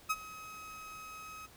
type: tone with ADSR envelope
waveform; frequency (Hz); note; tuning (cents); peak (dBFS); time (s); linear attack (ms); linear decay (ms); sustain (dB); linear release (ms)
30% pulse; 1272; D#6; +38; -25; 0.09-1.47; 17; 42; -18; 19
effects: pink hiss -58 dBFS RMS until 1.56 s